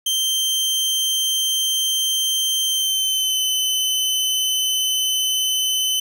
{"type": "tone with pitch glide", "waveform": "sawtooth", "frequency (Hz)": [3136, 3041], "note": ["G7", "F#7"], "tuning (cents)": [0, 47], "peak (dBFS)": -15, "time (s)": [0.06, 6], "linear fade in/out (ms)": 5, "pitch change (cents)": -53, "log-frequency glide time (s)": [2.65, 3.41], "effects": []}